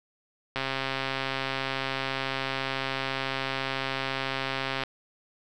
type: click train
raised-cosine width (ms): 0.3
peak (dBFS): -13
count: 574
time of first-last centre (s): 0.56-4.836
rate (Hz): 134
effects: none